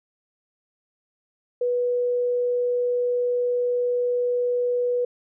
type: tone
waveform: sine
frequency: 489.6 Hz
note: B4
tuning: 15 cents flat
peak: -20 dBFS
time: 1.61-5.05 s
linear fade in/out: 5 ms
effects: none